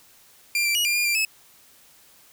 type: tone with pitch steps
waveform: sawtooth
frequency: 2383 / 2348 / 2901 / 2393 / 2418 / 2370 / 2592 Hz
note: D7 / D7 / F#7 / D7 / D7 / D7 / E7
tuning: +25 / -1 / -35 / +32 / +50 / +15 / -30 cents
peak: -17 dBFS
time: 0.55-1.25 s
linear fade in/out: 2 ms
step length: 100 ms
effects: white hiss -54 dBFS RMS until 2.32 s